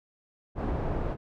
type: low-pass noise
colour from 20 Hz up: pink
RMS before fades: -30 dBFS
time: 0.55-1.17 s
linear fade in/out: 50 ms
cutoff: 820 Hz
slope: 12 dB/octave
effects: none